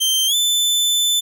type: tone with pitch glide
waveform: sawtooth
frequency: 3136 to 3520 Hz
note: G7 to A7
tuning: 0 to 0 cents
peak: -12 dBFS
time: 0-1.21 s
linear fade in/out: 20 ms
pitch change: +200 cents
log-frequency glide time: 0.27-0.35 s
effects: none